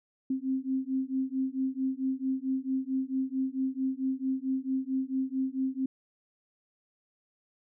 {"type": "beating tone pair", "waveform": "sine", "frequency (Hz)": [261.6, 266.1], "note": ["C4", "C4"], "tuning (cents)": [0, 29], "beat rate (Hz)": 4.5, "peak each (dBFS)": -31, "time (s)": [0.3, 5.86], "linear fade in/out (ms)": 5, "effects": []}